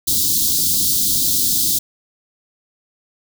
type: band-stop noise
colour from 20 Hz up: white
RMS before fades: -17 dBFS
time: 0.07-1.79 s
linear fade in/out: 10 ms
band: 340 to 3600 Hz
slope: 48 dB/octave
effects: none